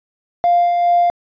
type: tone with tremolo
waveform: triangle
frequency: 698.5 Hz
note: F5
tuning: in tune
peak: -6 dBFS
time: 0.44-1.1 s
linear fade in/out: 0 ms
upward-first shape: sine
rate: 2.4 Hz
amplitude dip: 45%
effects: tanh soft clip ceiling -7 dBFS + resampled to 11025 Hz